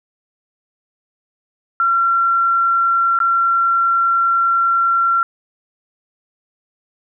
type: tone with dropouts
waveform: sine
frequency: 1365 Hz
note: F6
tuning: 40 cents flat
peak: -12 dBFS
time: 1.8-5.23 s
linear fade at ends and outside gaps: 1 ms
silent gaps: 3.189-3.202 s
effects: none